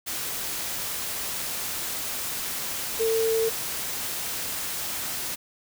sine tone in noise, 448.8 Hz, A4, 34 cents sharp, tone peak -21 dBFS, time 2.99-3.5 s, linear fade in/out 20 ms, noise white, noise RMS -31 dBFS, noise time 0.06-5.36 s, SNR +7 dB, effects none

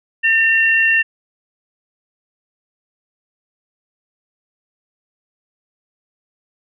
sine tone pair together, 1804 / 2740 Hz, A6 / F7, +43 / -34 cents, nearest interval perfect fifth, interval 723 cents, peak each -13 / -15 dBFS, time 0.23-1.03 s, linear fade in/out 20 ms, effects none

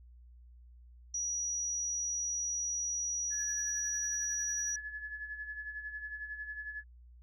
sine tone, 5810 Hz, F#8, 32 cents flat, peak -32 dBFS, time 1.14-4.76 s, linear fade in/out 5 ms
sine tone with tremolo, 1710 Hz, A6, 50 cents flat, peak -37 dBFS, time 3.3-6.84 s, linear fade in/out 50 ms, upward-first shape sine, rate 11 Hz, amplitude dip 60%
effects tanh soft clip ceiling -25 dBFS + added 60 Hz sine -53 dBFS peak until 7.22 s

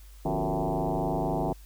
sine tone with frequency modulation, 246.9 Hz, B3, in tune, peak -25 dBFS, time 0.25-1.53 s, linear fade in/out 5 ms, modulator 104 Hz, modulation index 5.9, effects added 50 Hz sine -46 dBFS peak until 1.65 s + white hiss -58 dBFS RMS until 1.65 s

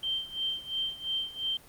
sine tone with tremolo, 3136 Hz, G7, in tune, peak -27 dBFS, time 0.03-1.57 s, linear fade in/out 2 ms, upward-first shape sine, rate 2.9 Hz, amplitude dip 85%, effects pink hiss -54 dBFS RMS until 1.68 s + Opus 32 kbps

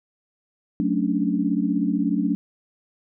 sine chord, D major seventh, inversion first, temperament equal, 185 / 220 / 277.2 / 293.7 Hz, F#3 / A3 / C#4 / D4, 0 / 0 / 0 / 0 cents, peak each -25 dBFS, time 0.8-2.35 s, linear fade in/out 0 ms, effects none

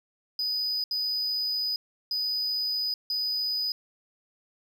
triangle tone bursts at uneven times, 4978 Hz, D#8, in tune, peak -25 dBFS, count 4, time 0.39-0.84 / 0.91-1.76 / 2.11-2.94 / 3.1-3.72 s, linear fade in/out 2 ms, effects none

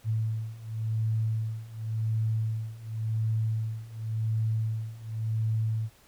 sine beating tone pair, 110.2 / 111.11 Hz, A2 / A2, +3 / +17 cents, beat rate 0.91 Hz, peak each -31 / -29 dBFS, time 0.04-5.9 s, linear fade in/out 50 ms, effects pink hiss -59 dBFS RMS until 6.07 s

